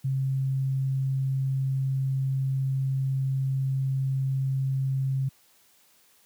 sine tone, 134 Hz, C3, 42 cents sharp, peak -23 dBFS, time 0.04-5.29 s, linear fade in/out 10 ms, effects white hiss -61 dBFS RMS until 6.25 s + high-pass 80 Hz 12 dB/octave

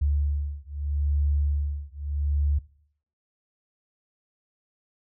sine beating tone pair, 72 / 72.79 Hz, D2 / D2, -34 / -15 cents, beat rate 0.79 Hz, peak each -26 dBFS, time 0.01-2.59 s, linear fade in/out 10 ms, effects noise-tail reverb RT60 0.6 s tail -20 dB re dry

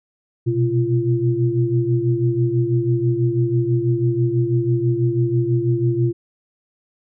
sine tone cluster, 121.2 / 127.3 / 344.1 Hz, B2 / C3 / F4, -32 / -47 / -26 cents, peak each -20 dBFS, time 0.46-6.13 s, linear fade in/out 20 ms, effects none

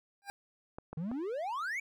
25% pulse tone with exponential growth, 800 Hz, G5, 35 cents sharp, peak -32 dBFS, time 0.22-0.3 s, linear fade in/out 0 ms, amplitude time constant 17 ms
clicks, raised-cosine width 1 ms, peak -28 dBFS, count 3, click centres 0.785 / 0.93 / 1.115 s
triangle exponential sweep, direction up, 148.7 to 2349 Hz, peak -32 dBFS, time 0.97-1.8 s, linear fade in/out 5 ms
effects none

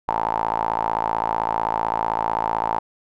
sawtooth tone with band-pass filter, 55.7 Hz, A1, 22 cents sharp, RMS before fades -23 dBFS, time 0.08-2.79 s, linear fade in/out 5 ms, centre 890 Hz, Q 8.1, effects none

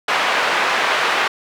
pink band-pass noise, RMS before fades -18 dBFS, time 0.08-1.28 s, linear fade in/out 5 ms, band 790 to 2600 Hz, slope 12 dB/octave, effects none

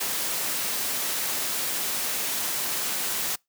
white noise, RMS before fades -28 dBFS, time 0-3.36 s, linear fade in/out 10 ms, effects noise-tail reverb RT60 0.2 s tail -26 dB re dry + high-pass 150 Hz 12 dB/octave

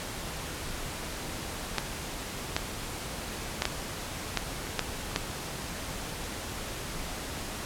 clicks, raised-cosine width 0.2 ms, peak -8 dBFS, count 7, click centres 1.783 / 2.565 / 3.621 / 3.654 / 4.373 / 4.793 / 5.161 s, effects pink hiss -37 dBFS RMS until 7.65 s + low-pass 12000 Hz 12 dB/octave

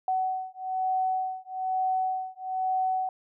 sine beating tone pair, 750 / 751.1 Hz, F#5 / F#5, +23 / +26 cents, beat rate 1.1 Hz, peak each -29 dBFS, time 0.08-3.09 s, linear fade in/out 2 ms, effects none

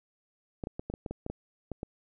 clicks, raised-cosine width 2 ms, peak -22 dBFS, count 11, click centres 0.638 / 0.671 / 0.795 / 0.9 / 0.939 / 1.062 / 1.11 / 1.264 / 1.3 / 1.717 / 1.831 s, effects none

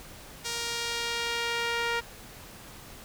sawtooth tone with band-pass filter sweep, 468.6 Hz, A#4, 9 cents sharp, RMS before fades -31 dBFS, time 0.44-2.01 s, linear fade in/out 20 ms, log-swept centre 5800 to 1900 Hz, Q 0.9, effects pink hiss -47 dBFS RMS until 3.04 s

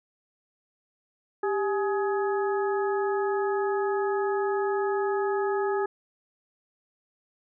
harmonic tone with a mistuned harmonic, 419.9 Hz, G#4, 19 cents sharp, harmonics 1 / 2 / 3 / 4, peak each -25 / -31 / -35 / -37 dBFS, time 1.43-5.86 s, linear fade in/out 5 ms, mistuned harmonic 1, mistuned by -100 cents, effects none

